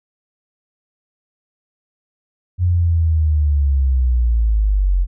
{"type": "linear sweep", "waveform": "sine", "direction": "down", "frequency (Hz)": [90.3, 43.65], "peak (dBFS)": -12, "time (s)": [2.58, 5.07], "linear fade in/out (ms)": 50, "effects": []}